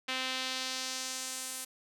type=tone with band-pass filter sweep; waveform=sawtooth; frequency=259.2 Hz; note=C4; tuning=16 cents flat; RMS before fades=-37 dBFS; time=0.08-1.65 s; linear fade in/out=10 ms; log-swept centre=2900 to 10000 Hz; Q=1.4; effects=none